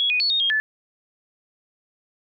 sine tone with pitch steps, 3345 / 2477 / 4410 / 3704 / 3240 / 1738 Hz, G#7 / D#7 / C#8 / A#7 / G#7 / A6, +12 / -8 / -10 / -12 / -43 / -22 cents, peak -18 dBFS, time 0-0.6 s, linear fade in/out 0 ms, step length 100 ms, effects none

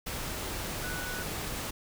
sine tone in noise, 1480 Hz, F#6, in tune, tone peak -38 dBFS, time 0.83-1.23 s, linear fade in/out 10 ms, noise pink, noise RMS -36 dBFS, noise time 0.06-1.71 s, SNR -5 dB, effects none

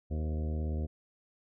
harmonic tone with a mistuned harmonic, 77.5 Hz, D#2, 6 cents flat, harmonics 1 / 2 / 3 / 4 / 5 / 6 / 7 / 8 / 9, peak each -31 / -41 / -41 / -47 / -47 / -52 / -49 / -54 / -55 dBFS, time 0.1-0.87 s, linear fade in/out 20 ms, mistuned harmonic 7, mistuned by -49 cents, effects none

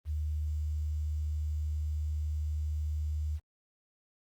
sine tone with quantisation, 76.1 Hz, D#2, 38 cents flat, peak -30 dBFS, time 0.05-3.4 s, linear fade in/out 50 ms, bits 10, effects Opus 32 kbps

